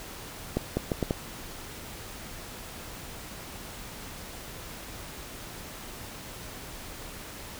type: accelerating click train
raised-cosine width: 2 ms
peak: -12 dBFS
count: 5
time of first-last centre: 0.57-1.109 s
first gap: 200 ms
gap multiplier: 0.74
effects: pink hiss -42 dBFS RMS until 7.59 s